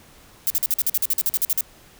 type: noise bursts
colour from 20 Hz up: violet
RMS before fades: -20 dBFS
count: 15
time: 0.47-1.608 s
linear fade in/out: 0 ms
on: 32 ms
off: 47 ms
effects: pink hiss -50 dBFS RMS until 1.99 s